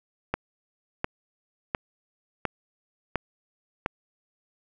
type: click train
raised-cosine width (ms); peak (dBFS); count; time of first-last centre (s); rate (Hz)
0.5; -10; 6; 0.34-3.861; 1.42
effects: none